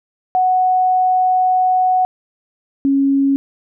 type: tone pair in turn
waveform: sine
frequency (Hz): 740 / 275.3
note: F#5 / C#4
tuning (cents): 0 / -12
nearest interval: octave + perfect fourth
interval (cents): 1712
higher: first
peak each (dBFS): -11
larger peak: neither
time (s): 0.35-2.05 / 2.85-3.36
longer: first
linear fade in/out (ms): 0
effects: none